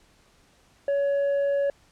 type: tone with tanh clipping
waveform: triangle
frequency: 562 Hz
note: C#5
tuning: 24 cents sharp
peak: -22 dBFS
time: 0.88-1.7 s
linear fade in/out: 2 ms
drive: 8 dB
effects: pink hiss -60 dBFS RMS until 1.91 s + low-pass 9000 Hz 12 dB/octave